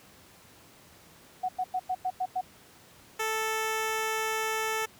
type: tone bursts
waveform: sine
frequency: 740 Hz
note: F#5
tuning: in tune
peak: -26 dBFS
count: 7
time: 1.43-2.412 s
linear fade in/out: 10 ms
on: 58 ms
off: 96 ms
type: tone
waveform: 10% pulse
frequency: 440 Hz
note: A4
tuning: in tune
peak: -20 dBFS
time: 3.19-4.86 s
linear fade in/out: 10 ms
effects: pink hiss -55 dBFS RMS until 4.99 s + high-pass 80 Hz 12 dB/octave